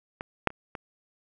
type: clicks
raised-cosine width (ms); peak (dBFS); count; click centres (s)
0.5; -19 / -6 / -29 / -21; 4; 0.209 / 0.473 / 0.504 / 0.752
effects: none